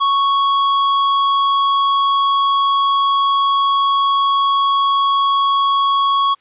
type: tone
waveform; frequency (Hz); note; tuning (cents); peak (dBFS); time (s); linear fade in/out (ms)
square; 1108.7; C#6; 0; -13; 0-6.35; 20
effects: white hiss -57 dBFS RMS until 6.4 s + resampled to 8000 Hz